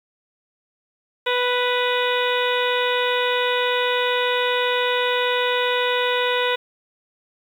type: harmonic tone with a mistuned harmonic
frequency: 493.9 Hz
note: B4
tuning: in tune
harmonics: 1 / 2 / 3 / 4 / 5 / 6 / 7 / 8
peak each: -22 / -25 / -27 / -28 / -29 / -30 / -30 / -31 dBFS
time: 1.26-6.56 s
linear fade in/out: 10 ms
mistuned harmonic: 8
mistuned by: -76 cents
effects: 8-bit